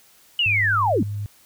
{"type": "linear sweep", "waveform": "sine", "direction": "down", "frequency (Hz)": [2961, 160.1], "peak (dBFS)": -17, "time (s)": [0.39, 1.03], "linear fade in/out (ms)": 2}
{"type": "tone with pitch glide", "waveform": "sine", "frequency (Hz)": [102, 102.95], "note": ["G#2", "G#2"], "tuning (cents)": [-31, -15], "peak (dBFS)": -25, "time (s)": [0.46, 1.26], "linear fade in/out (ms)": 0, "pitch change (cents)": 16, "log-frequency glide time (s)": [0.63, 1.13]}
{"effects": ["white hiss -54 dBFS RMS until 1.45 s"]}